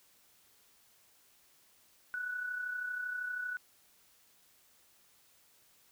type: tone with amplitude modulation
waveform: sine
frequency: 1480 Hz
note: F#6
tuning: in tune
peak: -33 dBFS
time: 2.14-3.57 s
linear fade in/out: 0 ms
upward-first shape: sine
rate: 32.7 Hz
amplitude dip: 50%
effects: white hiss -66 dBFS RMS until 5.91 s